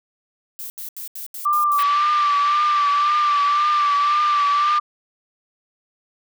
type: noise bursts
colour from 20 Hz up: violet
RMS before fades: -32 dBFS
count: 7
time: 0.59-1.828 s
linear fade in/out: 0 ms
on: 110 ms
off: 78 ms
type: tone with vibrato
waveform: sine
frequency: 1174.7 Hz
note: D6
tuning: in tune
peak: -15 dBFS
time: 1.45-4.8 s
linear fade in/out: 10 ms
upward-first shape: triangle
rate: 1.9 Hz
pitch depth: 45 cents each way
type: band-pass noise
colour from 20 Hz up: pink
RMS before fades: -31 dBFS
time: 1.78-4.79 s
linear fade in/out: 10 ms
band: 1400 to 4200 Hz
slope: 24 dB/octave
effects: none